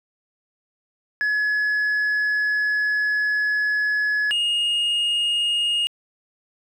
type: tone pair in turn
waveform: sine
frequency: 1697 / 2854 Hz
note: G#6 / F7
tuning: +37 / +37 cents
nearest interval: major sixth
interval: 900 cents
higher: second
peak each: -16 dBFS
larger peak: neither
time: 1.21-4.31 / 4.31-5.87 s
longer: first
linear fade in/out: 0 ms
effects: tanh soft clip ceiling -18 dBFS + 9-bit